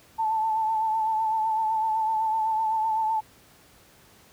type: tone with vibrato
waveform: sine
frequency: 880 Hz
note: A5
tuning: in tune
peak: -22 dBFS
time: 0.18-3.21 s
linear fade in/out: 20 ms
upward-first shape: triangle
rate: 7.9 Hz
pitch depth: 43 cents each way
effects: pink hiss -55 dBFS RMS until 4.32 s + high-pass 60 Hz 12 dB/octave